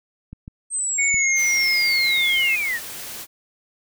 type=clicks; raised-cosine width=5 ms; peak=-23 dBFS; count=3; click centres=0.33 / 0.479 / 1.143 s
type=linear sweep; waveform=sine; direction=down; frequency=8372 to 1744 Hz; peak=-21 dBFS; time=0.7-2.8 s; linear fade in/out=50 ms
type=tone with pitch glide; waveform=sine; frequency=2217 to 2138 Hz; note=C#7 to C7; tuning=0 to +37 cents; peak=-18 dBFS; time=0.98-2.56 s; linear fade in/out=10 ms; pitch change=-63 cents; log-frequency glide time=1.14-1.28 s
type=noise; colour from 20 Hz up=white; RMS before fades=-34 dBFS; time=1.35-3.27 s; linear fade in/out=50 ms
effects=none